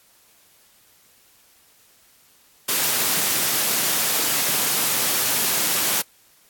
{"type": "high-pass noise", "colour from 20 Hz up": "white", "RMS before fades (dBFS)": -21, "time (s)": [2.68, 6.02], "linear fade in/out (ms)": 10, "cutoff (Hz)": 120, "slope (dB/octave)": 24, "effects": ["white hiss -56 dBFS RMS until 6.49 s", "AAC 64 kbps"]}